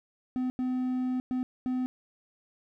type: tone bursts at uneven times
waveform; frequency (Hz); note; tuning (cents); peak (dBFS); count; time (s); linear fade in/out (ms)
triangle; 254.1; B3; +49; -25; 4; 0.36-0.5 / 0.59-1.2 / 1.31-1.43 / 1.66-1.86; 0
effects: none